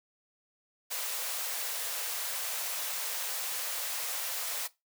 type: high-pass noise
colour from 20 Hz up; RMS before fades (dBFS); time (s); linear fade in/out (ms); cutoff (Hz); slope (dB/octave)
white; -35; 0.9-4.68; 20; 460; 96
effects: noise-tail reverb RT60 0.2 s tail -18 dB re dry

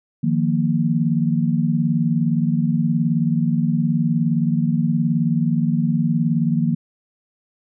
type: chord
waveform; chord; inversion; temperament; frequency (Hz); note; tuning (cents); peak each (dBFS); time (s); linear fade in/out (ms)
sine; Eb suspended second; none; equal; 155.56 / 174.61 / 233.1; Eb3 / F3 / Bb3; 0 / 0 / 0; -20 / -21 / -20; 0.23-6.75; 10
effects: none

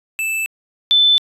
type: tone pair in turn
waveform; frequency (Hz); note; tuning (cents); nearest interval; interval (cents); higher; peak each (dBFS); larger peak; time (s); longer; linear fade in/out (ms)
square / sine; 2637 / 3520; E7 / A7; 0 / 0; perfect fourth; 500; second; -19 / -9; second; 0.19-0.46 / 0.91-1.18; neither; 0
effects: resampled to 32000 Hz

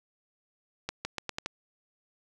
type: accelerating click train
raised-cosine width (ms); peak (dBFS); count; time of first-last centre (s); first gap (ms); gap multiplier
0.2; -15; 6; 0.89-1.46; 160; 0.83
effects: none

